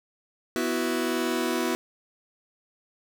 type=chord; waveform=sawtooth; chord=B suspended fourth; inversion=none; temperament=just; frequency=246.9 / 329.3 / 370.4 Hz; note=B3 / E4 / F#4; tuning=0 / -2 / +2 cents; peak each=-25 / -25 / -25 dBFS; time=0.56-1.75 s; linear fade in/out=0 ms; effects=none